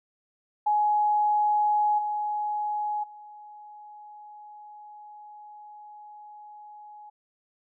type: tone with level steps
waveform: sine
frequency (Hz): 839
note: G#5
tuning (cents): +17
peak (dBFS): -20 / -26 / -43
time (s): 0.66-7.1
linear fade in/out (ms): 10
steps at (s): 1.98 / 3.03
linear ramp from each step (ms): 10
effects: none

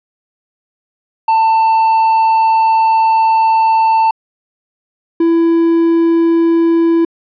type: tone pair in turn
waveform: triangle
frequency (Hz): 892 / 333.1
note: A5 / E4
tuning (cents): +23 / +18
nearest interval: octave + perfect fourth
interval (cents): 1705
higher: first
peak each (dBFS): -6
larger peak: neither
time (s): 1.28-4.11 / 5.2-7.05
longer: first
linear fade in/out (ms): 5
effects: resampled to 11025 Hz

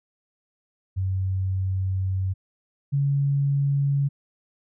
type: tone pair in turn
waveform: sine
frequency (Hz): 94.6 / 140.31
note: F#2 / C#3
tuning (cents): +39 / +21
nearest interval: perfect fifth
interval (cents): 682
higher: second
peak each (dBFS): -22 / -19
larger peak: second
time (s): 0.96-2.34 / 2.92-4.09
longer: first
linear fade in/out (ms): 20
effects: none

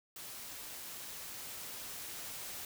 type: noise with level ramp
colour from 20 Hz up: white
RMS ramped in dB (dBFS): -47 to -44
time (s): 0.16-2.65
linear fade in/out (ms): 2
effects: none

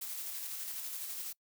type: noise with tremolo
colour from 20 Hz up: blue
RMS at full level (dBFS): -40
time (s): 0.01-1.33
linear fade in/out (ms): 10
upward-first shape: square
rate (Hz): 12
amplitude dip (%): 25
effects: noise-tail reverb RT60 0.1 s tail -24 dB re dry

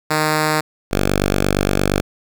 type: tone pair in turn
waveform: 5% pulse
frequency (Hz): 154.4 / 48.63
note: D#3 / G1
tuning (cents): -13 / -13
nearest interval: octave + minor sixth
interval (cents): 2000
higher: first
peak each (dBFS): -4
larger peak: neither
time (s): 0.1-0.61 / 0.91-2.01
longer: second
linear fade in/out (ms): 10
effects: none

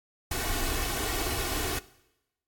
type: noise with comb filter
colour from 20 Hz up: pink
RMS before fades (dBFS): -30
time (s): 0.31-1.79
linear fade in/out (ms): 5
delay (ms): 2.7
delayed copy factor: +0.75
effects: noise-tail reverb RT60 0.9 s tail -19 dB re dry + AAC 64 kbps

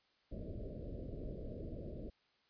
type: low-pass noise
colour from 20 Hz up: pink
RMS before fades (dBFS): -45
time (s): 0.31-2.1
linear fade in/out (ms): 10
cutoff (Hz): 630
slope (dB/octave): 96
effects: white hiss -74 dBFS RMS until 2.49 s + resampled to 11025 Hz

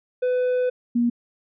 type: tone pair in turn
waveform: triangle / sine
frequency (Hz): 501 / 238.2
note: B4 / A#3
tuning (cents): +25 / +38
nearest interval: octave + minor second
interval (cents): 1287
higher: first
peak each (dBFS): -17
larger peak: neither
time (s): 0.22-0.7 / 0.95-1.1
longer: first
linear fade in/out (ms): 10
effects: resampled to 8000 Hz

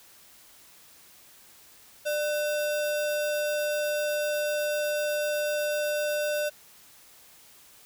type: tone with sample-and-hold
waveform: sine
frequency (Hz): 596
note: D5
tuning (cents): +25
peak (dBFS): -25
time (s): 2.05-6.5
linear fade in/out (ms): 20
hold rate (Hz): 2100
effects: white hiss -54 dBFS RMS until 7.85 s

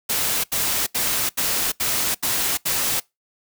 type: noise bursts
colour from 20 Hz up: white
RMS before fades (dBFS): -22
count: 7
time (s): 0.09-3.002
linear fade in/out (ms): 10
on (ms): 350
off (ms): 77
effects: noise-tail reverb RT60 0.2 s tail -24 dB re dry

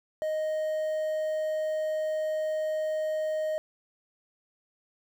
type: tone with quantisation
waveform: triangle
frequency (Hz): 622.3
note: D#5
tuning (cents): 0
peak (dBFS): -25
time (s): 0.22-3.58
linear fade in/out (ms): 0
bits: 9
effects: none

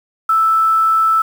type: tone with quantisation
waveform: sine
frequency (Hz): 1318.5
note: E6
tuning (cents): 0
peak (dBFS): -10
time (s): 0.29-1.22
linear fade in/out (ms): 5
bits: 6
effects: none

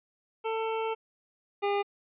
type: tone pair in turn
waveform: 25% pulse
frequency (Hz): 446 / 404.4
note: A4 / G#4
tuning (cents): +23 / -46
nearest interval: major second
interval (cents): 169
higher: first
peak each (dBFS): -25 / -22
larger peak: second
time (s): 0.44-0.95 / 1.62-1.83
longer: first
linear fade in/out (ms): 20
effects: resampled to 8000 Hz

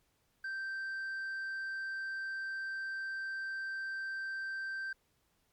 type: tone with tanh clipping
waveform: sine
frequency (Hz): 1564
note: G6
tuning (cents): -4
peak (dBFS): -37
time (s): 0.44-4.93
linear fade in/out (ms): 5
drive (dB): 3
effects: pink hiss -75 dBFS RMS until 5.52 s + MP3 96 kbps

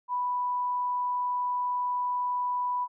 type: tone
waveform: sine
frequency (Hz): 987.8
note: B5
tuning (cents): 0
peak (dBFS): -26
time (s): 0.08-2.88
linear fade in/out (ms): 50
effects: none

